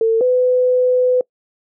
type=tone pair in turn; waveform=sine; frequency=449.8 / 502.6 Hz; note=A4 / B4; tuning=+38 / +30 cents; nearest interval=major second; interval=192 cents; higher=second; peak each=-11 dBFS; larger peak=neither; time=0.01-0.21 / 0.21-1.21 s; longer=second; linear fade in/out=2 ms; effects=noise-tail reverb RT60 0.1 s tail -24 dB re dry